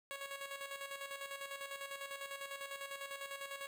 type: tone with tremolo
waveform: 10% pulse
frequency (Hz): 554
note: C#5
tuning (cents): -1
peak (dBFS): -34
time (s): 0.11-3.67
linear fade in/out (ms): 0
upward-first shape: square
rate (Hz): 10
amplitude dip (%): 55
effects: none